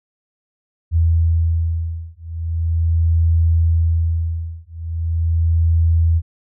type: beating tone pair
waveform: sine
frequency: 82.41 / 82.81 Hz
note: E2 / E2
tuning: 0 / +8 cents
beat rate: 0.4 Hz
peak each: -17 dBFS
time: 0.91-6.22 s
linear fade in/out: 50 ms
effects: none